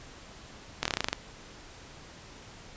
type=slowing click train; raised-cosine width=0.2 ms; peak=-9 dBFS; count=10; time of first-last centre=0.83-1.13 s; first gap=24 ms; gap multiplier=1.08; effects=pink hiss -49 dBFS RMS until 2.76 s + resampled to 16000 Hz